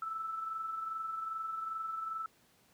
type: tone with amplitude modulation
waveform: sine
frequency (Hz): 1318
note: E6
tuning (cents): -1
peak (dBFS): -34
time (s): 0.02-2.26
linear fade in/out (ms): 2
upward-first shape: sine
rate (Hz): 22.5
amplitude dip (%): 45
effects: pink hiss -67 dBFS RMS until 2.73 s + high-pass 100 Hz 12 dB/octave